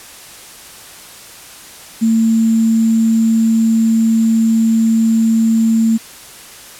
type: tone with sample-and-hold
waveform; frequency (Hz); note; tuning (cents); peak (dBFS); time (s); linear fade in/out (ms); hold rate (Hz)
sine; 225; A3; +39; -9; 2.01-5.98; 20; 7350
effects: white hiss -36 dBFS RMS until 6.79 s + low-pass 12000 Hz 12 dB/octave